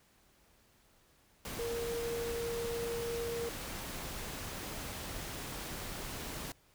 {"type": "tone in noise", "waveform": "sine", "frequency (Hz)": 467.7, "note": "A#4", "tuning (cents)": 6, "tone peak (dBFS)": -35, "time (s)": [1.59, 3.49], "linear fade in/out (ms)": 2, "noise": "pink", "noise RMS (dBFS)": -42, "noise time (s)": [1.45, 6.52], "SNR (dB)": 4, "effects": ["pink hiss -67 dBFS RMS until 6.74 s"]}